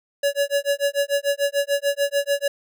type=tone with tremolo; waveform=square; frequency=566 Hz; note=C#5; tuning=36 cents sharp; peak=-17 dBFS; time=0.23-2.48 s; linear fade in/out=5 ms; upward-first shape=sine; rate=6.8 Hz; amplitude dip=100%; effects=none